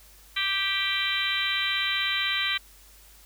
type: harmonic tone with a mistuned harmonic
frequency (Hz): 392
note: G4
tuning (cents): 0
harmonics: 3 / 4 / 5 / 6 / 7 / 8 / 9 / 10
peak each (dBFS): -36 / -34 / -31 / -30 / -39 / -30 / -38 / -31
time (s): 0.36-2.58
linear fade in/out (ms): 10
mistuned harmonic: 7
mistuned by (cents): -20
effects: added 50 Hz sine -54 dBFS peak until 3.25 s + white hiss -54 dBFS RMS until 3.25 s